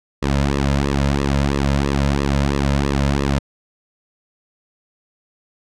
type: tone with flanger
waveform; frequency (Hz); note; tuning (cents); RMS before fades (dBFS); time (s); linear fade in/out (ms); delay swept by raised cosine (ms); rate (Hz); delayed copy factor
sawtooth; 69.8; C#2; +13; -18; 0.22-3.39; 10; 1.3 to 2.7; 3; -0.9
effects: low-pass 7000 Hz 12 dB/octave